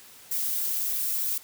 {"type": "noise with flanger", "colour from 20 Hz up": "violet", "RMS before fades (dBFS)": -28, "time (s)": [0.31, 1.38], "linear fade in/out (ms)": 5, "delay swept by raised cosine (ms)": [0.5, 6], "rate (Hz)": 3.2, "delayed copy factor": 0.7, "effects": ["white hiss -50 dBFS RMS until 1.43 s", "high-pass 60 Hz 12 dB/octave"]}